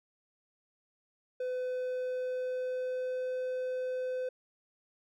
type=tone with pitch glide; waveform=triangle; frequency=505 to 509.1 Hz; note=B4 to C5; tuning=+39 to -47 cents; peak=-30 dBFS; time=1.4-4.29 s; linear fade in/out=5 ms; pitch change=+14 cents; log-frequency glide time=1.59-3.34 s; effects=none